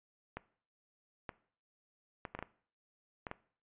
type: clicks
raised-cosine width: 0.5 ms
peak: -25 dBFS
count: 8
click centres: 0.37 / 1.292 / 2.252 / 2.35 / 2.39 / 2.426 / 3.268 / 3.314 s
effects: noise-tail reverb RT60 0.5 s tail -19 dB re dry + resampled to 8000 Hz